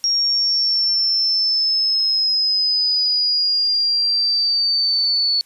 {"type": "linear sweep", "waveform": "sine", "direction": "down", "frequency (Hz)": [5588, 4435], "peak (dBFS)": -15, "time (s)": [0.04, 5.41], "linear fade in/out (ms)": 0, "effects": ["white hiss -54 dBFS RMS until 5.45 s", "resampled to 32000 Hz"]}